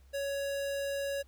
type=tone; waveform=square; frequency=558 Hz; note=C#5; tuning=11 cents sharp; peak=-33 dBFS; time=0.13-1.23 s; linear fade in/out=20 ms; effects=added 66 Hz sine -56 dBFS peak until 1.27 s + pink hiss -69 dBFS RMS until 1.27 s